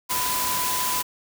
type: tone in noise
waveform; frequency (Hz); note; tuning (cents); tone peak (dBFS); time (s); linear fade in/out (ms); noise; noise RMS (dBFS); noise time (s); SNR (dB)
sine; 1000; B5; +21; -27; 0.09-1.03; 20; white; -26; 0.09-1.03; -4
effects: none